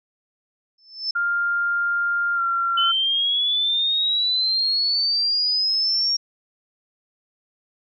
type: tone with exponential growth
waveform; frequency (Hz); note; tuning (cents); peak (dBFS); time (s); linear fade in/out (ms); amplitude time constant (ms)
sine; 5274; E8; 0; -19; 0.78-1.11; 5; 71
type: tone with pitch glide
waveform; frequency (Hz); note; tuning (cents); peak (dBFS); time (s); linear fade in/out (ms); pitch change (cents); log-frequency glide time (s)
sine; 1400 to 1371.2; F6 to F6; +4 to -32; -19; 1.15-2.92; 10; -36; 2.35-2.41
type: exponential sweep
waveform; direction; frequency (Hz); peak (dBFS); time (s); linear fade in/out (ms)
sine; up; 3017 to 5590; -18; 2.77-6.17; 10
effects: none

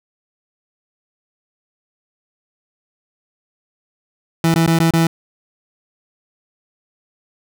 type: tone with dropouts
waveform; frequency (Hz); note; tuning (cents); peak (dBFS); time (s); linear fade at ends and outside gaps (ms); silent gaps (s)
30% pulse; 164.81; E3; 0; -9; 4.44-5.07; 2; 4.541-4.559 / 4.664-4.676 / 4.788-4.8 / 4.908-4.936
effects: none

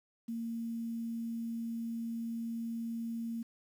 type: tone with quantisation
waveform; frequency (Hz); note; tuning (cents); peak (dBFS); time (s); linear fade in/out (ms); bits
sine; 230.1; A#3; -22; -35; 0.28-3.43; 10; 10
effects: none

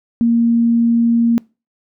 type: tone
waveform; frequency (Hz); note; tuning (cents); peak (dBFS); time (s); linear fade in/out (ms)
sine; 233.1; A#3; 0; -10; 0.21-1.38; 0
effects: noise-tail reverb RT60 0.3 s tail -25 dB re dry

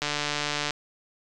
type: click train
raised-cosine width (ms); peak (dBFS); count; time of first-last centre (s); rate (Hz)
0.2; -10; 102; 0.02-0.707; 147
effects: resampled to 24000 Hz

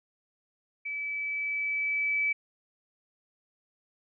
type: tone with level ramp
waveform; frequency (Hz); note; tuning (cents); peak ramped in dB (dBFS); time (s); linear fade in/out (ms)
sine; 2301; D7; -36; -32 to -24; 0.85-2.33; 10
effects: none

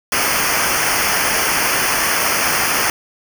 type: noise with comb filter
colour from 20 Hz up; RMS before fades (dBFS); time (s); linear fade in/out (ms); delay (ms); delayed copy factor
pink; -17; 0.12-2.9; 2; 0.26; -0.9
effects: none

